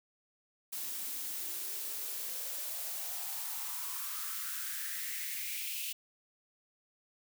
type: noise with high-pass filter sweep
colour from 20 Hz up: blue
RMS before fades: -39 dBFS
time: 0.72-5.93 s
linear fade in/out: 10 ms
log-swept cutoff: 220 to 2800 Hz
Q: 4.6
effects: none